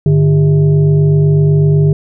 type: tone with frequency modulation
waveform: sine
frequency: 150 Hz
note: D3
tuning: 37 cents sharp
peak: -6 dBFS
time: 0.06-1.93 s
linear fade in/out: 2 ms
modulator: 252 Hz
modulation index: 0.62
effects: none